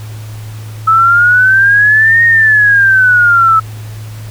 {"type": "exponential two-way sweep", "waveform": "sine", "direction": "up then down", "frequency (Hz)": [1300, 1864.7, 1300], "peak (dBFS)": -4, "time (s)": [0.87, 3.6], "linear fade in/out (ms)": 10, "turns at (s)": 2.24, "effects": ["added 108 Hz sine -23 dBFS peak until 4.3 s", "pink hiss -36 dBFS RMS until 4.3 s"]}